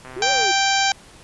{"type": "click train", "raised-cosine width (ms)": 0.5, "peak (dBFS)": -23, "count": 52, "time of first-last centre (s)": [0.05, 0.445], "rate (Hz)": 129}
{"type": "linear two-way sweep", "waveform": "sine", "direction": "up then down", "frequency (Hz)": [340.4, 574, 340.4], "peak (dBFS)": -26, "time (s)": [0.16, 0.52], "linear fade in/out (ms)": 10, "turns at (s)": 0.31}
{"type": "harmonic tone", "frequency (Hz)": 784, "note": "G5", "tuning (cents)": 0, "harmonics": [1, 2, 3, 4, 5, 6, 7, 8, 9], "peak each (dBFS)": [-20, -23, -25, -26, -27, -28, -28, -29, -30], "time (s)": [0.22, 0.92], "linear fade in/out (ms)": 2}
{"effects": ["pink hiss -46 dBFS RMS until 1.23 s", "resampled to 24000 Hz"]}